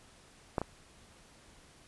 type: clicks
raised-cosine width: 1 ms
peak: -15 / -20 dBFS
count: 2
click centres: 0.582 / 0.616 s
effects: pink hiss -59 dBFS RMS until 1.87 s + resampled to 24000 Hz